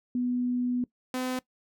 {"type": "tone pair in turn", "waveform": ["sine", "sawtooth"], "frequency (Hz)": [246.9, 255], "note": ["B3", "C4"], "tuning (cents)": [0, -44], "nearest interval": "minor second", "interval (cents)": 56, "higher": "second", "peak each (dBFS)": [-25, -25], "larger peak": "neither", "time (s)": [[0.15, 0.84], [1.14, 1.39]], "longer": "first", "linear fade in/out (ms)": 2, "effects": ["noise-tail reverb RT60 0.1 s tail -20 dB re dry"]}